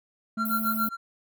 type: tone with tremolo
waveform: triangle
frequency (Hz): 1373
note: F6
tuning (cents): -30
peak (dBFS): -21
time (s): 0.37-0.97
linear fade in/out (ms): 50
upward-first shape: sine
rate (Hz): 7.1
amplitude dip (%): 95
type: tone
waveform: triangle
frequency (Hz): 220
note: A3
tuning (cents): 0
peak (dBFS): -27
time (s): 0.37-0.89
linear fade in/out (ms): 5
type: high-pass noise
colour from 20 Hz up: pink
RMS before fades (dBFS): -33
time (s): 0.45-0.89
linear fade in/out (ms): 5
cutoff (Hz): 12000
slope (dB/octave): 48
effects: none